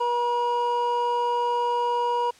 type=tone pair together; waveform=triangle; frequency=481.5 / 959.4 Hz; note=B4 / A#5; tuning=-44 / +50 cents; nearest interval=octave; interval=1194 cents; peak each=-25 / -21 dBFS; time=0-2.31 s; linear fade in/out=10 ms; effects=white hiss -53 dBFS RMS until 2.39 s + low-pass 7000 Hz 12 dB/octave